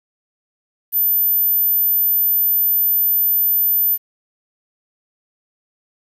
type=tone; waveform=sine; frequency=13920 Hz; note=A9; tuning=20 cents flat; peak=-11 dBFS; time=0.92-3.98 s; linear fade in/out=50 ms; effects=tanh soft clip ceiling -12 dBFS + 8-bit